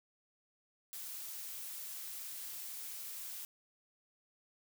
blue noise, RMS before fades -45 dBFS, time 0.93-3.45 s, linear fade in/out 0 ms, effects none

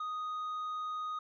triangle tone with tanh clipping, 1244.5 Hz, D#6, in tune, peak -36 dBFS, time 0-1.19 s, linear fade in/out 5 ms, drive 8 dB, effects none

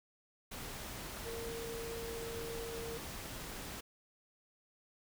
sine tone in noise, 460.8 Hz, A#4, 20 cents flat, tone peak -42 dBFS, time 1.25-2.98 s, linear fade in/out 10 ms, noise pink, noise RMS -45 dBFS, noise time 0.51-3.81 s, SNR 0 dB, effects none

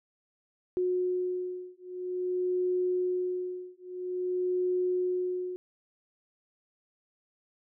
sine beating tone pair, 363.2 / 363.7 Hz, F#4 / F#4, -32 / -30 cents, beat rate 0.5 Hz, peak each -31 / -31 dBFS, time 0.77-5.56 s, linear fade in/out 0 ms, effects none

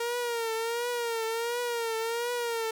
sawtooth tone with vibrato, 466.2 Hz, A#4, in tune, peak -25 dBFS, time 0-2.71 s, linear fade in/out 5 ms, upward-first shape triangle, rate 1.4 Hz, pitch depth 82 cents each way, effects none

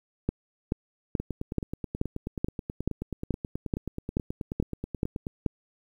two click trains, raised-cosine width 3 ms, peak -12 / -19 dBFS, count 13 / 39, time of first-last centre 0.29-5.462 / 1.2-5.269 s, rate 2.32 / 9.34 Hz, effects 9-bit

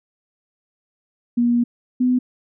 sine tone pair in turn, 239.1 / 250.9 Hz, A#3 / B3, +44 / +28 cents, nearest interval minor second, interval 84 cents, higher second, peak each -14 dBFS, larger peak neither, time 1.37-1.64 / 2-2.19 s, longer first, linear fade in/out 10 ms, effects none

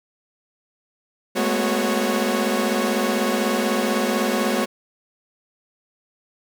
sawtooth tone cluster, 208.7 / 224.7 / 248.8 / 368.8 / 551 Hz, G#3 / A3 / B3 / F#4 / C#5, +9 / +37 / +13 / -6 / -11 cents, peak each -22 dBFS, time 1.35-4.66 s, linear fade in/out 20 ms, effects none

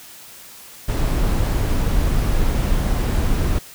brown noise, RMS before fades -18 dBFS, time 0.88-3.59 s, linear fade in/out 10 ms, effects white hiss -41 dBFS RMS until 3.74 s

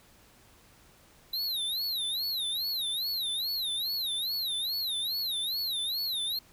square tone with vibrato, 3941 Hz, B7, 4 cents flat, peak -30 dBFS, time 1.33-6.39 s, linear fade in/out 5 ms, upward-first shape sine, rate 2.4 Hz, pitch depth 200 cents each way, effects pink hiss -59 dBFS RMS until 6.52 s

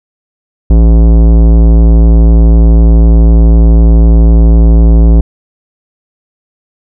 sine tone with tanh clipping, 56 Hz, A1, 31 cents sharp, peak -3 dBFS, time 0.7-5.21 s, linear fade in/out 5 ms, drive 17 dB, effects none

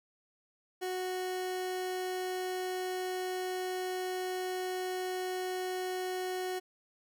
30% pulse tone, 368.5 Hz, F#4, 7 cents flat, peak -31 dBFS, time 0.81-6.6 s, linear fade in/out 20 ms, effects none

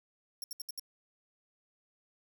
20% pulse tone bursts, 5530 Hz, F8, 18 cents flat, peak -32 dBFS, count 5, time 0.42-0.796 s, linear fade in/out 2 ms, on 20 ms, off 69 ms, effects 10-bit

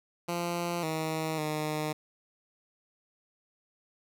10% pulse tone with pitch steps, 172.7 / 158.6 / 153.2 Hz, F3 / D#3 / D#3, -19 / +33 / -27 cents, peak -22 dBFS, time 0.28-1.93 s, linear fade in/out 10 ms, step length 550 ms, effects none

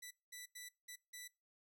10% pulse tone bursts at uneven times, 1975.5 Hz, B6, in tune, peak -40 dBFS, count 5, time 0.02-0.11 / 0.32-0.46 / 0.55-0.69 / 0.88-0.96 / 1.13-1.28 s, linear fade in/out 10 ms, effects noise-tail reverb RT60 0.3 s tail -24 dB re dry

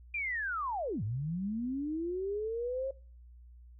sine linear two-way sweep, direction down then up, 2434 to 98 to 545 Hz, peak -32 dBFS, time 0.14-2.91 s, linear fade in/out 5 ms, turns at 1.03 s, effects noise-tail reverb RT60 0.4 s tail -23 dB re dry + added 60 Hz sine -51 dBFS peak until 3.79 s

